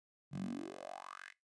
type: tone with high-pass filter sweep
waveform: 10% pulse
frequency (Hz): 46.41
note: F#1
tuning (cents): +6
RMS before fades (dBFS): -45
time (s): 0.31-1.34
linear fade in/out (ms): 50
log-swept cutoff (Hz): 140 to 2100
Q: 6
effects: noise-tail reverb RT60 0.2 s tail -19 dB re dry + resampled to 22050 Hz